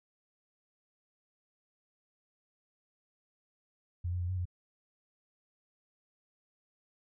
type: tone with pitch steps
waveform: sine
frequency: 87.6 / 89.3 / 88 / 92.7 / 88.9 Hz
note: F2 / F2 / F2 / F#2 / F2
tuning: +6 / +39 / +14 / +4 / +31 cents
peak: -31 dBFS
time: 4.04-4.455 s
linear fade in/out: 10 ms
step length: 83 ms
effects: none